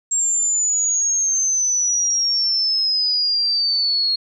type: exponential sweep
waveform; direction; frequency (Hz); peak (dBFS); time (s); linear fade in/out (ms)
sine; down; 7500 to 4278; -16; 0.11-4.16; 10
effects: none